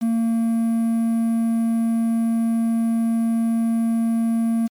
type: tone with quantisation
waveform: triangle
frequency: 228.4 Hz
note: A#3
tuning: 35 cents flat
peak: -15 dBFS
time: 0.01-4.68 s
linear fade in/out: 20 ms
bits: 7
effects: MP3 96 kbps